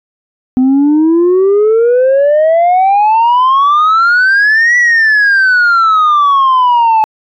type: exponential two-way sweep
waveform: sine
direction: up then down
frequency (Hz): 252 to 1963 to 863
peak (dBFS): -3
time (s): 0.57-7.04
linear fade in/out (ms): 0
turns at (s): 4.77
effects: tanh soft clip ceiling -4 dBFS